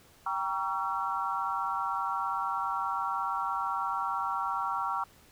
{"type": "chord", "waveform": "sine", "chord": "G diminished seventh", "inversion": "none", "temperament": "just", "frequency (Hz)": [784, 940.8, 1128.9, 1354.7], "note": ["G5", "Bb5", "Db6", "Fb6"], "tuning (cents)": [0, 16, 31, 47], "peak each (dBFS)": [-36, -34, -34, -34], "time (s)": [0.26, 5.04], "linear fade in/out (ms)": 5, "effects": ["pink hiss -59 dBFS RMS until 5.31 s"]}